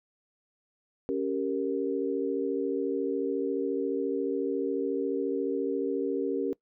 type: chord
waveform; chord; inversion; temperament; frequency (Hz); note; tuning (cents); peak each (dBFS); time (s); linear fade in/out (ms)
sine; G diminished; second; equal; 277.2 / 392 / 466.2; Db4 / G4 / Bb4; 0 / 0 / 0; -31; 1.09-6.53; 0
effects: noise-tail reverb RT60 0.1 s tail -21 dB re dry